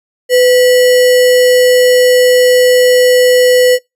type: tone with sample-and-hold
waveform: sine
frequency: 501 Hz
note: B4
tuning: 25 cents sharp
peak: -4 dBFS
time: 0.29-3.79 s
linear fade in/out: 50 ms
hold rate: 2450 Hz
effects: noise-tail reverb RT60 0.2 s tail -25 dB re dry + resampled to 32000 Hz